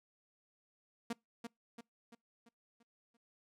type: tone with echo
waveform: sawtooth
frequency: 233.1 Hz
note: A#3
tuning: in tune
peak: -32 dBFS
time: 1.1-1.13 s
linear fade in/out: 5 ms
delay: 340 ms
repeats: 6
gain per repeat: -6 dB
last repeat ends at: 3.17 s
effects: noise-tail reverb RT60 0.2 s tail -26 dB re dry + low-pass 11000 Hz 12 dB/octave